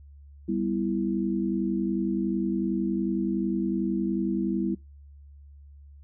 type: chord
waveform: sine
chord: E minor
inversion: first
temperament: equal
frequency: 196 / 246.9 / 329.6 Hz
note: G3 / B3 / E4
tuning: 0 / 0 / 0 cents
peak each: -28 / -31 / -28 dBFS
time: 0.48-4.75 s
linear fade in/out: 10 ms
effects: noise-tail reverb RT60 0.2 s tail -22 dB re dry + added 71 Hz sine -46 dBFS peak until 6.03 s